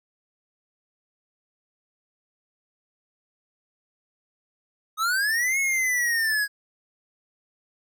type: linear two-way sweep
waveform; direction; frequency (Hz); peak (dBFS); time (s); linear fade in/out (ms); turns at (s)
square; up then down; 1244.5 to 2197 to 1644; -22; 4.97-6.48; 50; 5.59
effects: none